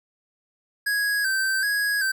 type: tone with vibrato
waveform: square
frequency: 1606 Hz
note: G6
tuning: 41 cents sharp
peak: -22 dBFS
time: 0.86-2.12 s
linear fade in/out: 10 ms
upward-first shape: square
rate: 1.3 Hz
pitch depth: 57 cents each way
effects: none